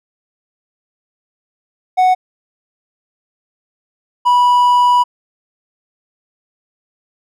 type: tone pair in turn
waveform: triangle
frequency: 740 / 980 Hz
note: F#5 / B5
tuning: 0 / -14 cents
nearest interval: perfect fourth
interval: 486 cents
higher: second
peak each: -6 dBFS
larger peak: neither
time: 1.97-2.15 / 4.25-5.04 s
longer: second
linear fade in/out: 20 ms
effects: none